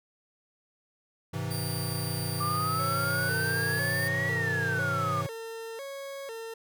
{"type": "chord", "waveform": "square", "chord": "Ab augmented", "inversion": "none", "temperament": "equal with one note detuned", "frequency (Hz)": [103.83, 130.81, 162.92], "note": ["Ab2", "C3", "E3"], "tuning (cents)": [0, 0, -20], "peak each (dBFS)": -36, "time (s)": [1.33, 5.27], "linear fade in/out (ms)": 10}
{"type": "tone", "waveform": "15% pulse", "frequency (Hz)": 4685, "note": "D8", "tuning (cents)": -5, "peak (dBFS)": -29, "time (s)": [1.5, 4.09], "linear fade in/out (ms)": 20}
{"type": "exponential two-way sweep", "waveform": "sine", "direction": "up then down", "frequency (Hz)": [1174.7, 1950, 1174.7], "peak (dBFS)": -28, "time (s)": [2.4, 5.22], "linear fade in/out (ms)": 10, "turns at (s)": 4.31}
{"type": "tone with vibrato", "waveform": "40% pulse", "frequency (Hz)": 500, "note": "B4", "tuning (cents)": 21, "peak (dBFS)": -36, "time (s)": [2.79, 6.54], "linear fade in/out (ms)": 5, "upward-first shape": "square", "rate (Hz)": 1, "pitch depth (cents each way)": 170}
{"effects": []}